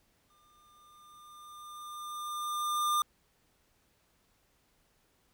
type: tone with exponential growth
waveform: square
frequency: 1201 Hz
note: D6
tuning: 38 cents sharp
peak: -26 dBFS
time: 0.3-3.02 s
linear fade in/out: 2 ms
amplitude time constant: 590 ms
effects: pink hiss -71 dBFS RMS until 5.33 s